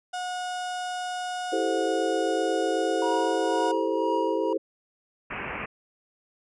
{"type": "tone", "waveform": "35% pulse", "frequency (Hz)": 726, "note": "F#5", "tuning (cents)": -33, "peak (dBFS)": -28, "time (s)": [0.13, 3.72], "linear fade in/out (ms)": 10}
{"type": "chord", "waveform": "sine", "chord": "A minor seventh", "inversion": "second", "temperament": "equal", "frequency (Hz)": [329.6, 392, 440, 523.3], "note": ["E4", "G4", "A4", "C5"], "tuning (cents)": [0, 0, 0, 0], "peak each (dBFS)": [-29, -30, -29, -29], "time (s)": [1.52, 4.58], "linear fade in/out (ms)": 10}
{"type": "tone with tremolo", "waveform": "triangle", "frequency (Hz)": 955, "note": "A#5", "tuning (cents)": 42, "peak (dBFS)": -24, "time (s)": [3.02, 4.53], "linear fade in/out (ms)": 2, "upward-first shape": "triangle", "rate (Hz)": 2, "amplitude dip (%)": 70}
{"type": "low-pass noise", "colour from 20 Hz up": "white", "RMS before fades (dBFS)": -34, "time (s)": [5.3, 5.66], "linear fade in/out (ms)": 10, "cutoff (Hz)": 2700, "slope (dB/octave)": 96}
{"effects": ["resampled to 22050 Hz"]}